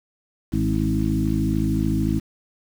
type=harmonic tone with a mistuned harmonic; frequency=53.5 Hz; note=A1; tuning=48 cents flat; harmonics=1 / 2 / 3 / 4 / 5 / 6; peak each=-26 / -26 / -26 / -26 / -26 / -26 dBFS; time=0.52-2.2 s; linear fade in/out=20 ms; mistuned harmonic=4; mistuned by=-31 cents; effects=7-bit